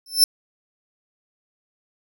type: tone with exponential growth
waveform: sawtooth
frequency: 5310 Hz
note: E8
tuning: 12 cents sharp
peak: -5 dBFS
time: 0.06-0.24 s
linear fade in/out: 2 ms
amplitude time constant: 37 ms
effects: none